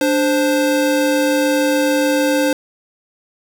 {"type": "tone pair together", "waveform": "square", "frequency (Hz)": [293.7, 523.3], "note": ["D4", "C5"], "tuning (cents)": [0, 0], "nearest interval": "minor seventh", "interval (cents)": 1000, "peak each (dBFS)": -17, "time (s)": [0.01, 2.53], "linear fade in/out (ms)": 2, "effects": []}